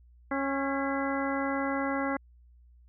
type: harmonic tone with a mistuned harmonic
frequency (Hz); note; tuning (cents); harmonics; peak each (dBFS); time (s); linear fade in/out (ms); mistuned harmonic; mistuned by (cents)
274.2; C#4; -19; 1 / 2 / 3 / 4 / 5 / 6 / 7; -31 / -34 / -36 / -37 / -38 / -39 / -39; 0.31-2.17; 5; 7; +76
effects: added 60 Hz sine -54 dBFS peak until 2.88 s